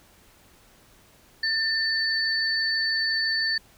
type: tone pair together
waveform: sine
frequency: 1787 / 4507 Hz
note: A6 / C#8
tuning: +26 / +28 cents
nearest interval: octave + major third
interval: 1602 cents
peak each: -25 dBFS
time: 1.43-3.58 s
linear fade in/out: 5 ms
effects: pink hiss -56 dBFS RMS until 3.77 s